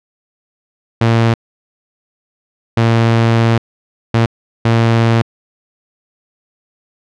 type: tone bursts at uneven times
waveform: sawtooth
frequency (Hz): 114.8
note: A#2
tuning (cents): -26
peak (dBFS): -5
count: 4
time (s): 1.01-1.34 / 2.77-3.58 / 4.14-4.26 / 4.65-5.22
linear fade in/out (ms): 5
effects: low-pass 4000 Hz 12 dB/octave